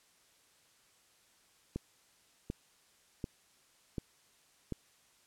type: click train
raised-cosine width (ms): 3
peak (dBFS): -23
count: 5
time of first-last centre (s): 1.76-4.723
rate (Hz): 1.35
effects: white hiss -67 dBFS RMS until 5.26 s + low-pass 10000 Hz 12 dB/octave